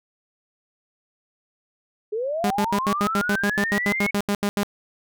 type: linear sweep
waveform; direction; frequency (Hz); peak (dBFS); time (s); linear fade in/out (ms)
sine; up; 408.1 to 2226; -23; 2.12-4.11; 10
type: tone bursts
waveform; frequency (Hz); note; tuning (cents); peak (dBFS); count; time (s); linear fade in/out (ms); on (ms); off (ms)
sawtooth; 203; G#3; -39; -16; 16; 2.44-4.632; 0; 62; 80
effects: none